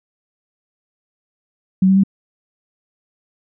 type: tone with pitch steps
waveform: sine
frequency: 188.4 / 191.8 / 195.27 Hz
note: F#3 / G3 / G3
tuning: +32 / -37 / -6 cents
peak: -9 dBFS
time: 1.82-2.036 s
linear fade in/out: 5 ms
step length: 72 ms
effects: none